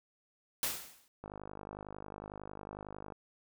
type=noise with exponential decay; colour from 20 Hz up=white; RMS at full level=-31 dBFS; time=0.63-1.08 s; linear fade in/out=1 ms; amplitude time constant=96 ms
type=click train; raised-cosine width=1 ms; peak=-30 dBFS; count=97; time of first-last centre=1.24-3.122 s; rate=51 Hz
effects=none